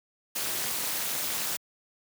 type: noise with amplitude modulation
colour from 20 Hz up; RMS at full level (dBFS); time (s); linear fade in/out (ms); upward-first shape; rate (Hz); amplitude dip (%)
white; -27; 0.35-1.57; 10; sine; 267; 90
effects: high-pass 100 Hz 12 dB/octave